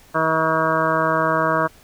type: harmonic tone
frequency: 160 Hz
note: D#3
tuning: 49 cents sharp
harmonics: 1 / 2 / 3 / 4 / 6 / 7 / 8 / 9 / 10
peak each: -28 / -27 / -27 / -22 / -25 / -22 / -26 / -27 / -27 dBFS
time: 0.14-1.68 s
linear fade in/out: 20 ms
effects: pink hiss -50 dBFS RMS until 1.83 s